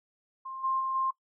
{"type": "tone with level steps", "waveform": "sine", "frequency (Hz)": 1057, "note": "C6", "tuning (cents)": 17, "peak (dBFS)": [-37, -26, -29, -26], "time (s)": [0.45, 1.11], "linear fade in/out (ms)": 10, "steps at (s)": [0.63, 0.79, 0.94], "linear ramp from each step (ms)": 20, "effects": ["noise-tail reverb RT60 0.1 s tail -19 dB re dry"]}